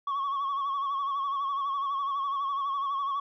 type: tone with vibrato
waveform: sine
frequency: 1108.7 Hz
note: C#6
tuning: in tune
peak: -25 dBFS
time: 0.07-3.2 s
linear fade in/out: 5 ms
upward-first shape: sine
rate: 12 Hz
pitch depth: 55 cents each way
effects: tanh soft clip ceiling -26 dBFS